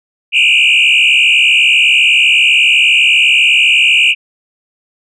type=tone with frequency modulation; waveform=sine; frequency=2637 Hz; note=E7; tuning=in tune; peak=-4 dBFS; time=0.32-4.15 s; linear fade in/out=50 ms; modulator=67.9 Hz; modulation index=4; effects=tanh soft clip ceiling -4 dBFS